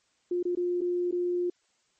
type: tone with dropouts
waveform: sine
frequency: 354 Hz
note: F4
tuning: 23 cents sharp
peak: -25 dBFS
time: 0.31-1.5 s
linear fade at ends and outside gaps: 5 ms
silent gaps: 0.429-0.452 / 0.552-0.571 / 0.809-0.815 / 1.112-1.124 s
effects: white hiss -70 dBFS RMS until 1.99 s + MP3 32 kbps